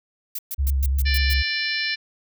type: noise bursts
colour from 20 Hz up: violet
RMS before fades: -29 dBFS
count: 7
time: 0.35-1.336 s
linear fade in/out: 5 ms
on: 38 ms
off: 120 ms
type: tone with vibrato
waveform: sine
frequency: 68 Hz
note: C#2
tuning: 33 cents flat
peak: -18 dBFS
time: 0.58-1.43 s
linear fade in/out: 20 ms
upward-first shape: sine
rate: 8.5 Hz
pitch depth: 44 cents each way
type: harmonic tone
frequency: 589 Hz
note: D5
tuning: 5 cents sharp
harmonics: 3 / 4 / 5 / 6 / 7 / 8 / 9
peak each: -27 / -28 / -33 / -37 / -29 / -37 / -30 dBFS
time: 1.05-1.96 s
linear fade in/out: 20 ms
effects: none